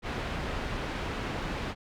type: low-pass noise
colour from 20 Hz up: pink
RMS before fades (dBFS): -34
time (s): 0.02-1.75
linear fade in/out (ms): 50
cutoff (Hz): 2900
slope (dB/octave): 12
effects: none